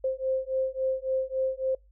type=beating tone pair; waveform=sine; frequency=523.3 / 526.9 Hz; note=C5 / C5; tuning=0 / +12 cents; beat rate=3.6 Hz; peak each=-29 dBFS; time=0.04-1.75 s; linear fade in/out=5 ms; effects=noise-tail reverb RT60 0.2 s tail -25 dB re dry + added 50 Hz sine -55 dBFS peak until 1.91 s